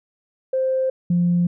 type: tone pair in turn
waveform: sine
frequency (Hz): 523.3 / 174.63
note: C5 / F3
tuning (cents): 0 / 0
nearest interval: octave + perfect fifth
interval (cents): 1900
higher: first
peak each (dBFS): -17 / -14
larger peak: second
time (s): 0.53-0.9 / 1.1-1.47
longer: neither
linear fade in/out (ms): 5
effects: tanh soft clip ceiling -11 dBFS